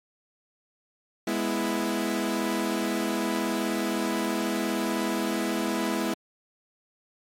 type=chord; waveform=sawtooth; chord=E major; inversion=first; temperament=equal; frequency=207.7 / 246.9 / 329.6 Hz; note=G#3 / B3 / E4; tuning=0 / 0 / 0 cents; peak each=-26 / -27 / -25 dBFS; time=1.27-6.14 s; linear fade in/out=5 ms; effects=MP3 64 kbps